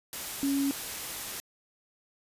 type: tone in noise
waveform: sine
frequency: 277.7 Hz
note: C#4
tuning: 3 cents sharp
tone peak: -25 dBFS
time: 0.43-0.71 s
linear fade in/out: 0 ms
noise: white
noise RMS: -37 dBFS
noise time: 0.13-1.4 s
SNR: +9 dB
effects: resampled to 32000 Hz